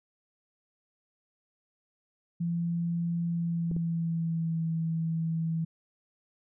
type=tone with pitch glide; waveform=sine; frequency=170 to 163.17 Hz; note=F3 to E3; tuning=-46 to -17 cents; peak=-27 dBFS; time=2.4-5.65 s; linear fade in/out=10 ms; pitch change=-71 cents; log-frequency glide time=3.26-4.64 s
type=clicks; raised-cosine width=3 ms; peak=-25 dBFS; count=2; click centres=3.714 / 3.765 s
effects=none